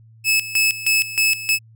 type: tone with tremolo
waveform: sawtooth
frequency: 2600 Hz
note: E7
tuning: 24 cents flat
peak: -11 dBFS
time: 0.24-1.59 s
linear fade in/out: 50 ms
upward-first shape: square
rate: 3.2 Hz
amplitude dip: 80%
effects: added 112 Hz sine -45 dBFS peak until 1.75 s